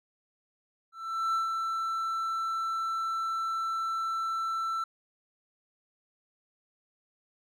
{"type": "tone with ADSR envelope", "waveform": "triangle", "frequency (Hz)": 1334, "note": "E6", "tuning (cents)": 20, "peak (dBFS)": -23, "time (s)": [0.92, 4.84], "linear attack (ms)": 420, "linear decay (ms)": 130, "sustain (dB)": -4, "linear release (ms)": 4, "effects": []}